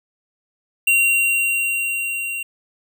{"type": "tone with level ramp", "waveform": "square", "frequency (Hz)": 2756, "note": "F7", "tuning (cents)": -24, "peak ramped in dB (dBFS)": [-13, -25], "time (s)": [0.87, 2.43], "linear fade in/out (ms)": 5, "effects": []}